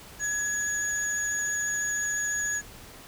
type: tone pair together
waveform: sine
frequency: 1678 / 6743 Hz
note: G#6 / G#8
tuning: +17 / +25 cents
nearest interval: 2 octaves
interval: 2408 cents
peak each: -27 dBFS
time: 0.19-2.62 s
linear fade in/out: 50 ms
effects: tanh soft clip ceiling -23 dBFS + pink hiss -47 dBFS RMS until 3.07 s